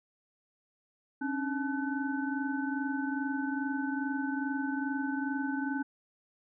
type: tone cluster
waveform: sine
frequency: 271.7 / 294.1 / 863 / 1509 Hz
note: C#4 / D4 / A5 / F#6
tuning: -35 / +3 / -34 / +34 cents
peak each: -32 / -38 / -40 / -38 dBFS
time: 1.21-5.83 s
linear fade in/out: 10 ms
effects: none